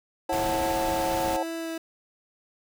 30% pulse tone with vibrato, 328.6 Hz, E4, 5 cents flat, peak -28 dBFS, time 0.29-1.78 s, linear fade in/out 5 ms, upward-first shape sine, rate 2.6 Hz, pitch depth 8 cents each way
sine chord, F# minor, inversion second, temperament equal with one note detuned, 540.1 / 740 / 880 Hz, C#5 / F#5 / A5, -45 / 0 / 0 cents, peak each -29 / -30 / -30 dBFS, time 0.29-1.43 s, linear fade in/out 5 ms
pink noise, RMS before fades -34 dBFS, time 0.32-1.37 s, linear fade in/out 10 ms
effects none

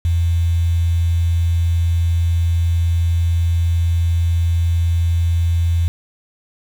sine tone with quantisation, 84.5 Hz, E2, 43 cents sharp, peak -13 dBFS, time 0.05-5.88 s, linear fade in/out 0 ms, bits 6, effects none

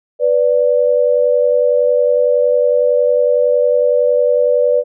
sine tone pair together, 493.9 / 584.8 Hz, B4 / D5, 0 / -7 cents, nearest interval minor third, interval 293 cents, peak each -12 / -13 dBFS, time 0.19-4.84 s, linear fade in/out 50 ms, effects none

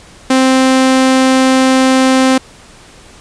sawtooth tone, 261.6 Hz, C4, in tune, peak -3 dBFS, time 0.3-2.38 s, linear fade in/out 5 ms, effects pink hiss -39 dBFS RMS until 3.2 s + resampled to 22050 Hz

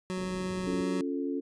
25% pulse tone with pitch glide, 185 to 186.5 Hz, F#3 to F#3, 0 to +14 cents, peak -28 dBFS, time 0.1-1.01 s, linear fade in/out 0 ms, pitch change +14 cents, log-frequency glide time 0.75-0.86 s
white low-pass noise, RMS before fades -44 dBFS, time 0.17-0.83 s, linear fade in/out 0 ms, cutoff 370 Hz, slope 24 dB/octave
sine chord, Db augmented, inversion none, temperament equal, 277.2 / 349.2 / 440 Hz, Db4 / F4 / A4, 0 / 0 / 0 cents, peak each -31 / -36 / -37 dBFS, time 0.66-1.41 s, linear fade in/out 20 ms
effects resampled to 22050 Hz

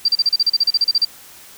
sine tone bursts, 4699 Hz, D8, in tune, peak -11 dBFS, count 15, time 0.05-1.05 s, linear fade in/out 5 ms, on 34 ms, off 35 ms, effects white hiss -42 dBFS RMS until 1.57 s

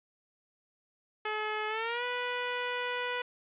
10% pulse tone with pitch glide, 428.2 to 491.9 Hz, A4 to B4, -47 to -7 cents, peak -23 dBFS, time 1.25-3.22 s, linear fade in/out 5 ms, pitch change +240 cents, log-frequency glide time 1.68-2.04 s, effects resampled to 8000 Hz + 10-bit

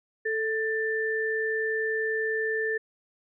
sine tone pair together, 440 / 1774.8 Hz, A4 / A6, 0 / +14 cents, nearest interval 2 octaves, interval 2414 cents, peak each -28 dBFS, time 0.25-2.78 s, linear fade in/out 10 ms, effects none

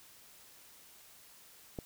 click, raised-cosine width 2 ms, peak -25 dBFS, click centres 1.788 s, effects white hiss -58 dBFS RMS until 1.85 s

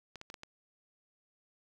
clicks, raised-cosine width 0.2 ms, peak -28 dBFS, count 5, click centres 0.157 / 0.214 / 0.301 / 0.342 / 0.434 s, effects 9-bit

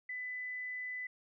sine tone, 2000 Hz, B6, 21 cents sharp, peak -38 dBFS, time 0.09-1.07 s, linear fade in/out 5 ms, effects none

